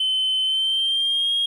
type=tone with pitch glide; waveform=sine; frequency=3060 to 3261 Hz; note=G7 to G#7; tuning=-42 to -32 cents; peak=-17 dBFS; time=0-1.46 s; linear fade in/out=5 ms; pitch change=+110 cents; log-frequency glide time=0.44-1.32 s; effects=tanh soft clip ceiling -16 dBFS + 9-bit